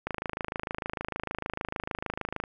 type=click train; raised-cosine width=0.5 ms; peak=-16 dBFS; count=64; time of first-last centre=0.07-2.438 s; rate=26.6 Hz; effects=none